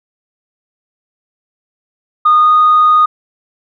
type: tone with pitch glide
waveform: sine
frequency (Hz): 1228 to 1235.8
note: D#6 to D#6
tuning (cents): -23 to -12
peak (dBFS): -4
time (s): 2.25-3.06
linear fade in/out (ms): 10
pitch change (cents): +11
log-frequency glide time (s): 2.4-2.5
effects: tanh soft clip ceiling -2 dBFS